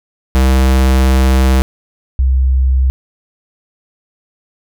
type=tone pair in turn; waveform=square / sine; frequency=65.41 / 65.14 Hz; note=C2 / C2; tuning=0 / -7 cents; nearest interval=unison; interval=7 cents; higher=first; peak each=-8 dBFS; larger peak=neither; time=0.35-1.62 / 2.19-2.9 s; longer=first; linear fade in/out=0 ms; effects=none